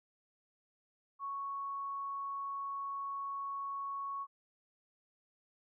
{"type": "tone", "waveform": "sine", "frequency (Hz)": 1108.7, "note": "C#6", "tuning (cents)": 0, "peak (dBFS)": -37, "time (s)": [1.19, 4.27], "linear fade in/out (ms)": 50, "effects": []}